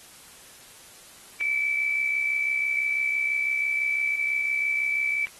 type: tone pair together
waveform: sine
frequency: 2248 / 2314 Hz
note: C#7 / D7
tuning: +24 / -26 cents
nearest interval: minor second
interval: 50 cents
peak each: -33 / -23 dBFS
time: 1.41-5.27 s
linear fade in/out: 0 ms
effects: white hiss -49 dBFS RMS until 5.39 s + AAC 32 kbps